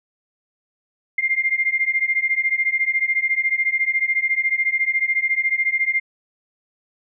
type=beating tone pair; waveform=sine; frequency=2100 / 2114 Hz; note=C7 / C7; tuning=+6 / +17 cents; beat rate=14 Hz; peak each=-21 / -20 dBFS; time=1.18-6 s; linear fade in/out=5 ms; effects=none